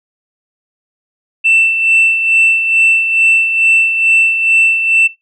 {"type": "tone with tremolo", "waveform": "sine", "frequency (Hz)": 2673, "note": "E7", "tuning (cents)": 23, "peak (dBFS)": -4, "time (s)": [1.44, 5.08], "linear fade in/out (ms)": 20, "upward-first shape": "sine", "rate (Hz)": 2.3, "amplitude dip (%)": 60, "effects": ["noise-tail reverb RT60 0.2 s tail -19 dB re dry", "tanh soft clip ceiling -3 dBFS"]}